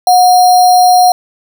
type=tone with sample-and-hold; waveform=sine; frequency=728 Hz; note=F#5; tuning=28 cents flat; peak=-3 dBFS; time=0.07-1.12 s; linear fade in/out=2 ms; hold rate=4900 Hz; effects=none